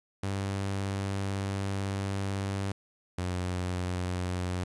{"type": "tone pair in turn", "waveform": "sawtooth", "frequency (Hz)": [98, 90.47], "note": ["G2", "F#2"], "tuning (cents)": [0, -38], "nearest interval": "minor second", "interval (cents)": 138, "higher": "first", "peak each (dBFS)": -26, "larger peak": "neither", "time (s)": [[0.23, 2.72], [3.18, 4.64]], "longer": "first", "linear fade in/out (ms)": 5, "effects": ["resampled to 24000 Hz", "11-bit"]}